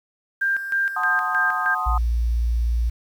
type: tone with tremolo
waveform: sine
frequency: 1590 Hz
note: G6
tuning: 24 cents sharp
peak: -18 dBFS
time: 0.41-1.75 s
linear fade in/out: 10 ms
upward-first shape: square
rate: 3.2 Hz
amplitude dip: 65%
type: chord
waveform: sine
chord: F# diminished seventh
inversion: none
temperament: equal with one note detuned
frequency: 735.3 / 880 / 1046.5 / 1244.5 Hz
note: F#5 / A5 / C6 / Eb6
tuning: -11 / 0 / 0 / 0 cents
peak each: -29 / -30 / -30 / -24 dBFS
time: 0.96-1.98 s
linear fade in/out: 5 ms
type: tone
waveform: sine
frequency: 58.2 Hz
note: A#1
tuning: 2 cents flat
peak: -18 dBFS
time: 1.86-2.9 s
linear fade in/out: 10 ms
effects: 8-bit